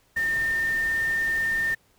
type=tone in noise; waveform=sine; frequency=1811 Hz; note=A6; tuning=49 cents sharp; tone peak=-22 dBFS; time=0.16-1.75 s; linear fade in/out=10 ms; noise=pink; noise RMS=-40 dBFS; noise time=0.16-1.75 s; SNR=+15 dB; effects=pink hiss -63 dBFS RMS until 1.98 s